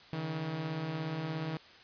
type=beating tone pair; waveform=sawtooth; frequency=142.6 / 159.6 Hz; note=C#3 / D#3; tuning=+49 / +44 cents; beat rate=17 Hz; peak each=-38 / -31 dBFS; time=0.13-1.57 s; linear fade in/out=0 ms; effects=white hiss -55 dBFS RMS until 1.83 s + resampled to 11025 Hz